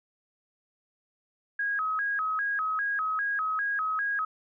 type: tone with vibrato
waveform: sine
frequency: 1446 Hz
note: F#6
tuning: 40 cents flat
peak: -26 dBFS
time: 1.59-4.25 s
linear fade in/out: 5 ms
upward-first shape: square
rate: 2.5 Hz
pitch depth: 220 cents each way
effects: none